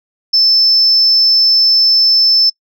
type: tone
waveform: sine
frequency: 5280 Hz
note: E8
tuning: 2 cents sharp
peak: -6 dBFS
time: 0.33-2.5 s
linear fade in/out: 10 ms
effects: noise-tail reverb RT60 0.1 s tail -26 dB re dry + tanh soft clip ceiling -2 dBFS